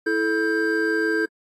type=tone cluster; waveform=triangle; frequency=329.1 / 435.1 / 1585 Hz; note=E4 / A4 / G6; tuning=-3 / -19 / +19 cents; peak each=-22 dBFS; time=0.06-1.26 s; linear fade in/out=10 ms; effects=AAC 48 kbps